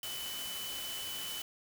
sine tone in noise, 3002 Hz, F#7, 24 cents sharp, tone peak -41 dBFS, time 0.03-1.42 s, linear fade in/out 2 ms, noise white, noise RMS -42 dBFS, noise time 0.03-1.42 s, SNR -2 dB, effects none

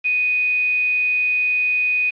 sine tone with quantisation, 2489 Hz, D#7, in tune, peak -16 dBFS, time 0.04-2.11 s, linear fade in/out 20 ms, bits 6, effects resampled to 11025 Hz

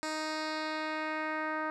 10% pulse tone with low-pass filter sweep, 311.1 Hz, D#4, in tune, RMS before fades -35 dBFS, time 0.03-1.7 s, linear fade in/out 0 ms, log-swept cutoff 7300 to 1500 Hz, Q 1.6, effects none

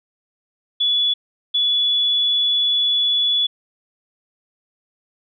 sine tone bursts at uneven times, 3421 Hz, A7, 49 cents flat, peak -15 dBFS, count 2, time 0.8-1.14 / 1.54-3.47 s, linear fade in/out 10 ms, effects none

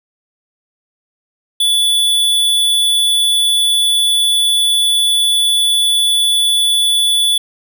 square tone, 3452 Hz, A7, 34 cents flat, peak -11 dBFS, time 1.6-7.38 s, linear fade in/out 5 ms, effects none

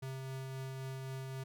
square tone with tremolo, 132.7 Hz, C3, 25 cents sharp, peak -40 dBFS, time 0.02-1.44 s, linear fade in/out 10 ms, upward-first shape triangle, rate 3.8 Hz, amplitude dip 25%, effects none

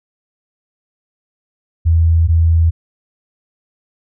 sine tone pair in turn, 82.41 / 82.41 Hz, E2 / E2, 0 / 0 cents, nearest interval unison, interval 0 cents, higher neither, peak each -8 dBFS, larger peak neither, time 1.85-2.28 / 2.28-2.71 s, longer neither, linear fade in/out 20 ms, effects none

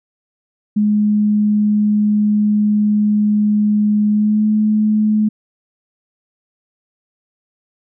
sine tone with pitch glide, 209.6 to 213.6 Hz, G#3 to G#3, +16 to +49 cents, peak -11 dBFS, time 0.76-5.29 s, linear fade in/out 10 ms, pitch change +33 cents, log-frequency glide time 4.1-4.45 s, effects none

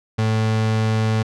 35% pulse tone, 110 Hz, A2, in tune, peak -15 dBFS, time 0.18-1.23 s, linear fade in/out 10 ms, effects low-pass 6000 Hz 12 dB/octave

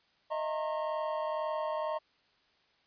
triangle tone cluster, 621 / 663 / 921 / 1079 Hz, D#5 / E5 / A#5 / C#6, -3 / +10 / -21 / -47 cents, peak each -32 / -40 / -36 / -37 dBFS, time 0.3-1.99 s, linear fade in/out 20 ms, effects white hiss -69 dBFS RMS until 2.86 s + resampled to 11025 Hz

